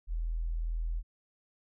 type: tone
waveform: sine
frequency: 41.13 Hz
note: E1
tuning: 3 cents flat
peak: -30 dBFS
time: 0.07-1.03 s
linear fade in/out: 50 ms
effects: none